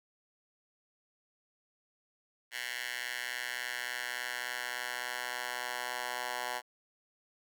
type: tone with high-pass filter sweep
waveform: 10% pulse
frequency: 123.47 Hz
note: B2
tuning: in tune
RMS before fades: -38 dBFS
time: 2.51-6.62 s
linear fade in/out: 50 ms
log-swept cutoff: 2000 to 1000 Hz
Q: 1.9
effects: none